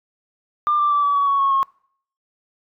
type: tone with pitch steps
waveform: sine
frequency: 1195 / 1178.5 / 1162.3 / 1146.3 / 1130.5 / 1115 / 1099.6 / 1084.5 Hz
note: D6 / D6 / D6 / D6 / C#6 / C#6 / C#6 / C#6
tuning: +30 / +6 / -18 / -42 / +34 / +10 / -14 / -38 cents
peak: -14 dBFS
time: 0.67-1.63 s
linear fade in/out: 0 ms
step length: 120 ms
effects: noise-tail reverb RT60 0.6 s tail -25 dB re dry + tanh soft clip ceiling -10 dBFS